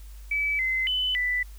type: tone with pitch steps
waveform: sine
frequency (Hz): 2297 / 2055 / 3013 / 1984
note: D7 / C7 / F#7 / B6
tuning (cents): -39 / -32 / +31 / +7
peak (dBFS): -23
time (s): 0.31-1.43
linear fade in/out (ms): 5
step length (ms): 280
effects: added 50 Hz sine -40 dBFS peak until 1.58 s + white hiss -56 dBFS RMS until 1.58 s